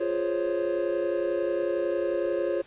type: chord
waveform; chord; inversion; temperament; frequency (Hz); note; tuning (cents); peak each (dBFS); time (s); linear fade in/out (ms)
triangle; Db major seventh; first; equal; 349.2 / 415.3 / 523.3 / 554.4; F4 / Ab4 / C5 / Db5; 0 / 0 / 0 / 0; -27 / -31 / -30 / -27; 0-2.62; 10
effects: pink hiss -54 dBFS RMS until 2.66 s + resampled to 8000 Hz